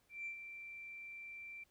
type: tone with ADSR envelope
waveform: sine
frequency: 2349 Hz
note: D7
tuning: in tune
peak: -39 dBFS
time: 0.09-1.64 s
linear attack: 170 ms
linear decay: 96 ms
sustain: -8 dB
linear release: 8 ms
effects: tanh soft clip ceiling -36 dBFS + pink hiss -75 dBFS RMS until 1.7 s